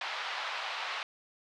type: band-pass noise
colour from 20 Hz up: pink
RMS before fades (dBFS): -37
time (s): 0.01-1.03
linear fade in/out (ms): 2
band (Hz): 770 to 4100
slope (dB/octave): 24
effects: none